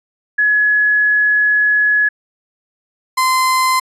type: tone pair in turn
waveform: sine / 35% pulse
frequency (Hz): 1692 / 1033.8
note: G#6 / C6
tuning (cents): +32 / -21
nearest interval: major sixth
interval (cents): 853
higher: first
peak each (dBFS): -10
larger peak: neither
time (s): 0.38-2.09 / 3.17-3.8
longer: first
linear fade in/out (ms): 10
effects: resampled to 32000 Hz